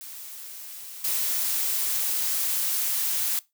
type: noise with level steps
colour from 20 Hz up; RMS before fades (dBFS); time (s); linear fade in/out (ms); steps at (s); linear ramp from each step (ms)
blue; -40 / -26; 0.01-3.39; 0; 1.04; 5
effects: noise-tail reverb RT60 0.2 s tail -20 dB re dry